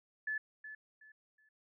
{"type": "tone with echo", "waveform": "sine", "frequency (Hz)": 1730, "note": "A6", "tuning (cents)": -30, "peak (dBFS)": -34, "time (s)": [0.27, 0.38], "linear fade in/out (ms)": 5, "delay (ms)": 370, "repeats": 3, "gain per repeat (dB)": -11, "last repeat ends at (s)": 1.49, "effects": []}